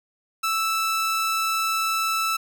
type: tone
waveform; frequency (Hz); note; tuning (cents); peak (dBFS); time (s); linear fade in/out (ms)
sawtooth; 1318.5; E6; 0; -18; 0.43-2.37; 10
effects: none